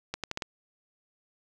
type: accelerating click train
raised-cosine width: 0.2 ms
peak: -15 dBFS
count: 5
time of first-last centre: 0.14-0.422 s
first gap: 97 ms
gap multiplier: 0.79
effects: none